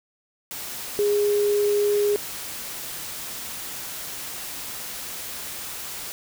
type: tone in noise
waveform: sine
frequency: 411.8 Hz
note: G#4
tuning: 15 cents flat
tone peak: -18 dBFS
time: 0.99-2.16 s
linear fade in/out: 0 ms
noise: white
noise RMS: -34 dBFS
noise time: 0.51-6.12 s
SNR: +13 dB
effects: none